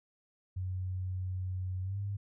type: tone with pitch glide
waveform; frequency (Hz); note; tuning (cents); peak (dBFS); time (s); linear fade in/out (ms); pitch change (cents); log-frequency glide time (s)
sine; 92.5 to 100.29; F#2 to G2; 0 to +40; -33; 0.56-2.17; 10; +140; 1.82-1.98
effects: none